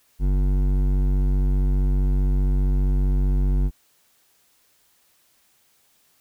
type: tone with hard clipping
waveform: sine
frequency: 47.62 Hz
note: G1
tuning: 49 cents flat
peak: -19 dBFS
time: 0.19-3.71 s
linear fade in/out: 50 ms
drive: 12 dB
effects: white hiss -62 dBFS RMS until 6.2 s